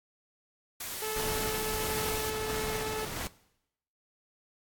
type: noise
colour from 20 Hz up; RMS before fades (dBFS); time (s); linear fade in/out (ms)
white; -38; 0.8-2.3; 5
type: tone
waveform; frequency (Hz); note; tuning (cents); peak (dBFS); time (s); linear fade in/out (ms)
sawtooth; 434.1; A4; -23; -30; 1.02-3.05; 2
type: noise with tremolo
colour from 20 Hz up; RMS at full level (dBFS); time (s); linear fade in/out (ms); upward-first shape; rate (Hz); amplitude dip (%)
pink; -36; 1.16-3.27; 0; square; 1.5; 25
effects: noise-tail reverb RT60 0.8 s tail -19 dB re dry + AAC 64 kbps